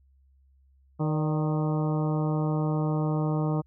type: harmonic tone with a mistuned harmonic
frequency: 154.5 Hz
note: D#3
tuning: 12 cents flat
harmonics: 1 / 2 / 3 / 4 / 5 / 6 / 7 / 8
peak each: -25 / -31 / -35 / -37 / -39 / -41 / -42 / -43 dBFS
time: 0.99-3.62 s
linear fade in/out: 20 ms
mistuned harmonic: 4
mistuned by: -54 cents
effects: added 67 Hz sine -58 dBFS peak until 3.66 s